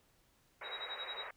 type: band-pass noise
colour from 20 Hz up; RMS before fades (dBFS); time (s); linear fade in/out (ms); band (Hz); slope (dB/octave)
white; -47; 0.61-1.31; 5; 400 to 2300; 48
type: tone with tremolo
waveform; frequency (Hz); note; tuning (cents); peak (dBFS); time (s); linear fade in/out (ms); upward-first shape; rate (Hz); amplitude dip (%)
sine; 3827; A#7; +45; -39; 0.63-1.28; 50; sine; 11; 90
effects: pink hiss -71 dBFS RMS until 1.36 s